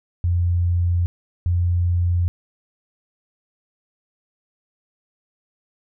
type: tone pair in turn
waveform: sine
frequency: 87.31 / 87.67 Hz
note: F2 / F2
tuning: 0 / +7 cents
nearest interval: unison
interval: 7 cents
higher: second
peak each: -16 dBFS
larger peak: neither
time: 0.24-1.06 / 1.46-2.28 s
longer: neither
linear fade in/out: 0 ms
effects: none